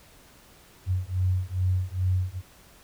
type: beating tone pair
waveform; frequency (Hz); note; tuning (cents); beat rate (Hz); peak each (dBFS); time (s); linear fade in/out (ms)
sine; 91 / 93.4; F#2 / F#2; -28 / +17; 2.4; -26; 0.86-2.42; 50
effects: pink hiss -54 dBFS RMS until 2.83 s